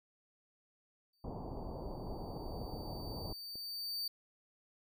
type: tone with exponential growth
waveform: 45% pulse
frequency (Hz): 4600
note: D8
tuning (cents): -37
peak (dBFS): -35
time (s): 1.13-4.08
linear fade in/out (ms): 5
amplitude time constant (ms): 640
type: low-pass noise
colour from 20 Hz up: pink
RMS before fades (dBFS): -43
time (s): 1.24-3.33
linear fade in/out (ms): 5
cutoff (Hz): 960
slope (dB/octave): 48
type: click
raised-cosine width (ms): 2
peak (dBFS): -40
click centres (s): 3.556
effects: none